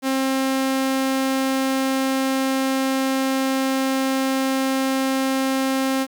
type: tone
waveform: sawtooth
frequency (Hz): 266.2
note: C4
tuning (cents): +30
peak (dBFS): -15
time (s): 0.02-6.07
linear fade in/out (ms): 50
effects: 9-bit